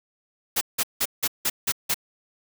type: noise bursts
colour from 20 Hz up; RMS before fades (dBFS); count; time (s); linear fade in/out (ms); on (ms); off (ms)
white; -23; 7; 0.56-1.944; 10; 52; 170
effects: none